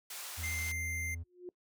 white band-pass noise, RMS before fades -44 dBFS, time 0.1-0.72 s, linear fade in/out 5 ms, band 630 to 15000 Hz, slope 12 dB/octave
triangle tone with pitch glide, 83.1 to 83.77 Hz, E2 to E2, +15 to +28 cents, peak -37 dBFS, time 0.37-1.24 s, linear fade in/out 20 ms, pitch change +13 cents, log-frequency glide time 0.75-0.91 s
square tone, 2093 Hz, C7, in tune, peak -37 dBFS, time 0.43-1.15 s, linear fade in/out 10 ms
sine tone with exponential growth, 357.9 Hz, F4, 42 cents sharp, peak -38 dBFS, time 1.24-1.49 s, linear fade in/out 1 ms, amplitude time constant 53 ms
effects noise-tail reverb RT60 0.1 s tail -23 dB re dry

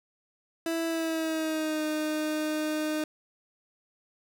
30% pulse tone with pitch glide, 329.6 to 307.5 Hz, E4 to D#4, 0 to -20 cents, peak -25 dBFS, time 0.66-3.04 s, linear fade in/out 2 ms, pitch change -120 cents, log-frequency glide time 0.87-1.84 s, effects none

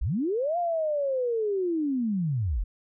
sine linear two-way sweep, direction up then down, 35.22 to 710 to 35.22 Hz, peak -24 dBFS, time 0.01-2.64 s, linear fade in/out 10 ms, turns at 0.58 s, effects none

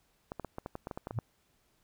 clicks, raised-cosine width 1 ms, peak -24 dBFS, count 12, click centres 0.319 / 0.397 / 0.447 / 0.584 / 0.661 / 0.754 / 0.871 / 0.912 / 0.975 / 1.071 / 1.109 / 1.188 s
sine tone with exponential growth, 113.4 Hz, A#2, 47 cents flat, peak -27 dBFS, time 1.1-1.19 s, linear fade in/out 5 ms, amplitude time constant 19 ms
effects pink hiss -72 dBFS RMS until 1.83 s

